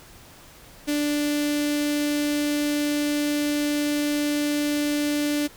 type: tone with notch filter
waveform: sawtooth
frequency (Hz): 293.7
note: D4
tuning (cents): 0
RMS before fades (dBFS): -24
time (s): 0.87-5.48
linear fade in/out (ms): 20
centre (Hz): 1000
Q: 0.7
effects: pink hiss -48 dBFS RMS until 5.56 s